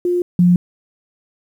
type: tone pair in turn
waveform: sine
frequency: 354.2 / 177.1 Hz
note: F4 / F3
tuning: +24 / +24 cents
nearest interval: octave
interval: 1200 cents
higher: first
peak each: -14 / -8 dBFS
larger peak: second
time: 0.05-0.22 / 0.39-0.56 s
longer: neither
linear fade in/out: 2 ms
effects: 8-bit